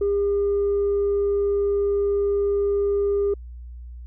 sine tone, 403.1 Hz, G4, 48 cents sharp, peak -17 dBFS, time 0.01-3.34 s, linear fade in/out 5 ms, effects tanh soft clip ceiling -16 dBFS + added 60 Hz sine -35 dBFS peak until 4.06 s

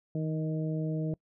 harmonic tone with a mistuned harmonic, 156.5 Hz, D#3, 10 cents sharp, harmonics 1 / 2 / 3 / 4, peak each -30 / -36 / -40 / -42 dBFS, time 0.15-1.14 s, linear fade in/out 2 ms, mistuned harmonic 1, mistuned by +20 cents, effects noise-tail reverb RT60 0.1 s tail -25 dB re dry

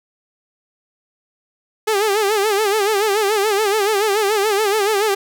sawtooth tone with vibrato, 415.3 Hz, G#4, in tune, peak -11 dBFS, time 1.87-5.15 s, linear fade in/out 10 ms, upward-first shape sine, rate 7 Hz, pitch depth 110 cents each way, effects none

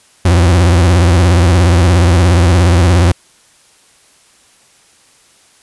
40% pulse tone with vibrato, 87.31 Hz, F2, in tune, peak -5 dBFS, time 0.25-3.12 s, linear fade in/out 5 ms, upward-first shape triangle, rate 17 Hz, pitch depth 150 cents each way, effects white hiss -48 dBFS RMS until 5.62 s + resampled to 24000 Hz

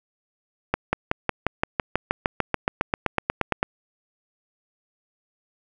accelerating click train, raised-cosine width 0.5 ms, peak -5 dBFS, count 21, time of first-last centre 0.74-3.629 s, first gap 190 ms, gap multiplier 0.97, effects none

